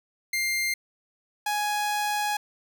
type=tone pair in turn; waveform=sawtooth; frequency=2100 / 833.4 Hz; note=C7 / G#5; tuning=+6 / +6 cents; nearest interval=octave + major third; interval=1600 cents; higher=first; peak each=-21 dBFS; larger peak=neither; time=0.33-0.74 / 1.46-2.37 s; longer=second; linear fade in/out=5 ms; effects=none